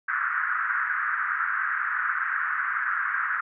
pink band-pass noise, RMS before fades -27 dBFS, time 0.08-3.41 s, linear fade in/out 10 ms, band 1300 to 1700 Hz, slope 48 dB/octave, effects none

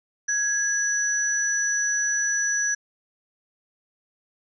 sine tone pair together, 1661.2 / 5920 Hz, G#6 / F#8, 0 / 0 cents, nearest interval octave + minor seventh, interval 2200 cents, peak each -24 dBFS, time 0.28-2.75 s, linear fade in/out 10 ms, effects none

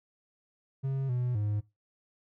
triangle tone with pitch steps, 135 / 123.8 / 104.4 Hz, C#3 / B2 / G#2, -45 / +5 / +10 cents, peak -26 dBFS, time 0.83-1.61 s, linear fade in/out 20 ms, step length 260 ms, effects noise-tail reverb RT60 0.2 s tail -17 dB re dry

